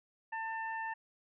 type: harmonic tone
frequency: 895 Hz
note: A5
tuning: 29 cents sharp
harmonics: 1 / 2 / 3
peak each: -38 / -40 / -52 dBFS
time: 0.32-0.94 s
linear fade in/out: 10 ms
effects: none